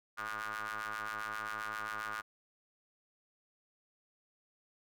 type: ring-modulated tone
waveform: sawtooth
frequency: 106.7 Hz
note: G#2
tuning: 47 cents sharp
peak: -31 dBFS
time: 0.17-2.22 s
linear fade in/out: 20 ms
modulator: 1330 Hz
effects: none